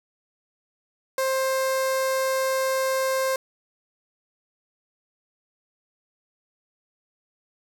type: tone with notch filter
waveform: sawtooth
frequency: 528 Hz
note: C5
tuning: 16 cents sharp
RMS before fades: -24 dBFS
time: 1.18-3.36 s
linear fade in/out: 2 ms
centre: 3000 Hz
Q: 1.9
effects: none